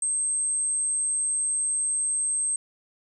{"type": "tone", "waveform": "sine", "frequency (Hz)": 8350, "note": "C9", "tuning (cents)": -5, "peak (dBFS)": -23, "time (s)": [0.02, 2.56], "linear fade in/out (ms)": 2, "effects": []}